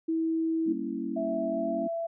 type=tone; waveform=sine; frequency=324.7 Hz; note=E4; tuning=26 cents flat; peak=-25 dBFS; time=0.08-0.73 s; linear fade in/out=10 ms
type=chord; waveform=sine; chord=G diminished seventh; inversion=none; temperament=equal; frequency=196 / 233.1 / 277.2 / 329.6 Hz; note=G3 / Bb3 / Db4 / Fb4; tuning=0 / 0 / 0 / 0 cents; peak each=-39 / -35 / -35 / -35 dBFS; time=0.66-1.88 s; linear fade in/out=10 ms
type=tone with pitch glide; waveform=sine; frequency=658 to 668.3 Hz; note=E5 to E5; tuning=-3 to +24 cents; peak=-29 dBFS; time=1.16-2.07 s; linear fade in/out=10 ms; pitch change=+27 cents; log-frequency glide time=1.47-1.73 s
effects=none